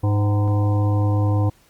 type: harmonic tone with a mistuned harmonic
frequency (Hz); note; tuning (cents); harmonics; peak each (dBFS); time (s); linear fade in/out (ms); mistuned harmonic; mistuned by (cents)
102.6; G#2; -21; 1 / 3 / 5 / 7 / 9 / 10; -16 / -26 / -30 / -33 / -35 / -36; 0.03-1.5; 10; 7; +83
effects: pink hiss -56 dBFS RMS until 1.69 s + Opus 32 kbps